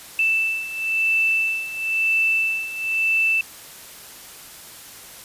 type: beating tone pair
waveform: sine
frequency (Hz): 2650 / 2650.99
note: E7 / E7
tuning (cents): +9 / +9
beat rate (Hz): 0.99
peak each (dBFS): -20 / -24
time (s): 0.19-3.41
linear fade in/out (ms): 2
effects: white hiss -41 dBFS RMS until 5.24 s + resampled to 32000 Hz